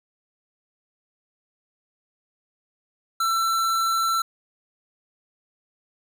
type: tone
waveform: square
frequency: 1341 Hz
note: E6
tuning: 29 cents sharp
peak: -21 dBFS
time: 3.2-4.22 s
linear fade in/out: 5 ms
effects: none